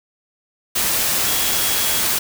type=tone in noise; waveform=sine; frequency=3322 Hz; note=G#7; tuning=in tune; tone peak=-28 dBFS; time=1.26-2.01 s; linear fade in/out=10 ms; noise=white; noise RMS=-19 dBFS; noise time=0.75-2.19 s; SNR=-12 dB; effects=none